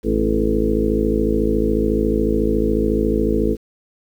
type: harmonic tone with a mistuned harmonic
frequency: 54 Hz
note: A1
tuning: 32 cents flat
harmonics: 1 / 2 / 3 / 4 / 5 / 6 / 7 / 8 / 9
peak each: -22 / -30 / -31 / -22 / -25 / -22 / -31 / -21 / -26 dBFS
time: 0.03-3.57 s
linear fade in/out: 50 ms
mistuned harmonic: 6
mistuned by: +37 cents
effects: 8-bit